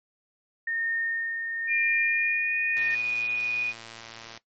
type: tone with tremolo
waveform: sine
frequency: 1832 Hz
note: A#6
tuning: 31 cents flat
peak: -25 dBFS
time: 0.67-2.95 s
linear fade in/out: 5 ms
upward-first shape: sine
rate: 0.96 Hz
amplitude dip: 40%
type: tone with pitch glide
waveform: sine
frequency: 2399 to 2466 Hz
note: D7 to D#7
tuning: +36 to -16 cents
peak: -23 dBFS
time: 1.67-3.74 s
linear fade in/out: 50 ms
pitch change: +48 cents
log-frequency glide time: 2-2.56 s
type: click train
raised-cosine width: 0.2 ms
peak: -24 dBFS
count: 184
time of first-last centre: 2.77-4.375 s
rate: 114 Hz
effects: noise-tail reverb RT60 0.1 s tail -17 dB re dry + MP3 32 kbps